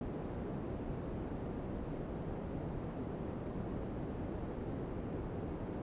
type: low-pass noise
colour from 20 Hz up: white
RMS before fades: -41 dBFS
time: 0.01-5.82 s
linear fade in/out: 2 ms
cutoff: 350 Hz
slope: 12 dB/octave
effects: resampled to 8000 Hz